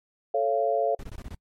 sine chord, A augmented, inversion none, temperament equal with one note detuned, 440 / 554.4 / 688 Hz, A4 / C#5 / E#5, 0 / 0 / -26 cents, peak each -27 / -26 / -25 dBFS, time 0.34-0.95 s, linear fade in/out 5 ms
brown noise bursts, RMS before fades -37 dBFS, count 6, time 0.99-1.347 s, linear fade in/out 2 ms, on 42 ms, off 21 ms
effects noise-tail reverb RT60 0.1 s tail -26 dB re dry + MP3 64 kbps

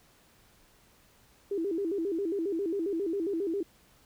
sine tone with vibrato, 363.1 Hz, F#4, 33 cents flat, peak -28 dBFS, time 1.51-3.63 s, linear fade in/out 5 ms, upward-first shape square, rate 7.4 Hz, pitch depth 170 cents each way, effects pink hiss -62 dBFS RMS until 4.05 s

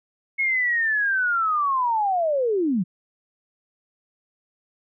sine linear sweep, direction down, 2186 to 164.4 Hz, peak -19 dBFS, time 0.38-2.84 s, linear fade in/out 20 ms, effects none

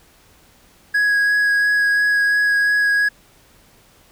triangle tone with vibrato, 1661.2 Hz, G#6, in tune, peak -12 dBFS, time 0.94-3.09 s, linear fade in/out 10 ms, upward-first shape sine, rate 2.9 Hz, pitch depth 10 cents each way, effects pink hiss -52 dBFS RMS until 4.11 s

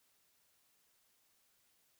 silence, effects white hiss -74 dBFS RMS until 1.99 s

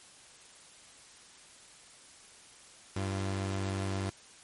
sawtooth tone pair together, 96.84 / 342.7 Hz, G2 / F4, -21 / -33 cents, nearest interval octave + minor seventh, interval 2188 cents, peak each -28 / -37 dBFS, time 2.96-4.1 s, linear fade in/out 5 ms, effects white hiss -55 dBFS RMS until 4.43 s + MP3 48 kbps

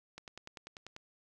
click train, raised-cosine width 0.2 ms, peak -29 dBFS, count 9, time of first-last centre 0.18-0.964 s, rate 10.2 Hz, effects none

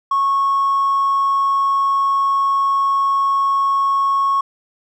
sine tone with hard clipping, 1100 Hz, C#6, 14 cents flat, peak -14 dBFS, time 0.11-4.41 s, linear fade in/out 5 ms, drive 1 dB, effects none

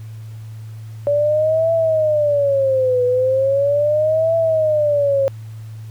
sine tone with vibrato, 572 Hz, D5, 46 cents flat, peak -13 dBFS, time 1.07-5.28 s, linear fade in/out 0 ms, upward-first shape triangle, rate 0.38 Hz, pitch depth 260 cents each way, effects added 110 Hz sine -30 dBFS peak until 5.9 s + pink hiss -51 dBFS RMS until 5.9 s

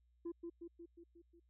sine tone with echo, 340 Hz, F4, 46 cents flat, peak -38 dBFS, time 0.25-0.32 s, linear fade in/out 10 ms, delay 180 ms, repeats 6, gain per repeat -4 dB, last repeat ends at 1.4 s, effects tanh soft clip ceiling -39 dBFS + added 60 Hz sine -70 dBFS peak until 1.49 s

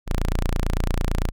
sawtooth tone, 28.91 Hz, A#0, 13 cents flat, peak -16 dBFS, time 0.06-1.32 s, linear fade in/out 50 ms, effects none

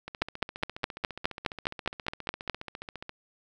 two click trains, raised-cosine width 0.3 ms, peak -9 / -22 dBFS, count 12 / 45, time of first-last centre 0.22-2.497 / 0.08-3.094 s, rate 4.83 / 14.6 Hz, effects none

